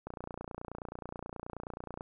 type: click train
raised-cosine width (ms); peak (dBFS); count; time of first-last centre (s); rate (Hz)
1; -26; 58; 0.07-2.009; 29.4
effects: none